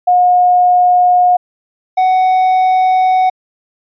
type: tone pair in turn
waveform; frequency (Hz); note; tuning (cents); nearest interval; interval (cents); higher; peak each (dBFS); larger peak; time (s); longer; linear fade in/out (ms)
sine / triangle; 720 / 745; F#5 / F#5; -47 / +12; minor second; 59; second; -6; neither; 0.07-1.37 / 1.97-3.3; second; 10
effects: resampled to 11025 Hz